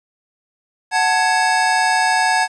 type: tone cluster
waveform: square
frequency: 741 / 883 / 1671 Hz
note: F#5 / A5 / G#6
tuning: +2 / +6 / +10 cents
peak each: -19 dBFS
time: 0.91-2.48 s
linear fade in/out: 50 ms
effects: resampled to 22050 Hz + 8-bit